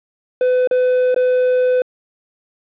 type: tone with dropouts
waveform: triangle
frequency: 504 Hz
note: B4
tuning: 35 cents sharp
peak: -10 dBFS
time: 0.41-1.82 s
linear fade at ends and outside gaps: 2 ms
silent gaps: 0.674-0.711 / 1.145-1.162 s
effects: resampled to 8000 Hz + 8-bit